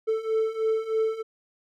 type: beating tone pair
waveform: triangle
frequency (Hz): 440 / 443.2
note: A4 / A4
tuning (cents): 0 / +13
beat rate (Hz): 3.2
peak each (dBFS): -26 / -23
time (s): 0.07-1.23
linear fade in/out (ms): 20
effects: none